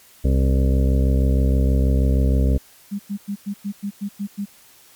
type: harmonic tone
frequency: 66.3 Hz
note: C2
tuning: 23 cents sharp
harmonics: 1 / 2 / 3 / 4 / 6 / 7 / 8 / 9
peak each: -15 / -23 / -26 / -26 / -33 / -31 / -35 / -35 dBFS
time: 0.24-2.58 s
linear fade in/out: 10 ms
type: tone bursts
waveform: sine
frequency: 201.7 Hz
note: G3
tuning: 50 cents sharp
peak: -22 dBFS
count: 9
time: 2.91-4.457 s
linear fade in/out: 20 ms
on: 83 ms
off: 100 ms
effects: white hiss -50 dBFS RMS until 4.95 s + MP3 96 kbps